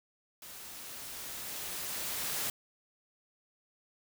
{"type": "noise with level ramp", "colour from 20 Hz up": "white", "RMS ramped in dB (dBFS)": [-48, -34], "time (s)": [0.42, 2.5], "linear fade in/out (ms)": 2, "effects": []}